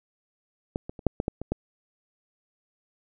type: clicks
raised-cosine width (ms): 2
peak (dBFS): -14 / -22 / -28 / -6 / -12 / -12 / -20 / -12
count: 8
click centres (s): 0.759 / 0.895 / 0.992 / 1.067 / 1.201 / 1.281 / 1.416 / 1.52
effects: none